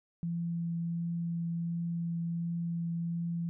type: tone with vibrato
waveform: sine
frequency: 169.1 Hz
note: E3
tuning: 44 cents sharp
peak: -31 dBFS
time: 0.23-3.49 s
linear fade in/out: 0 ms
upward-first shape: triangle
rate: 1.4 Hz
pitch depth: 9 cents each way
effects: none